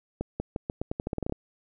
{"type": "accelerating click train", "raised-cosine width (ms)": 2, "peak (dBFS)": -16, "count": 14, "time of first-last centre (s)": [0.21, 1.324], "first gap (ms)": 190, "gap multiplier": 0.85, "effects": []}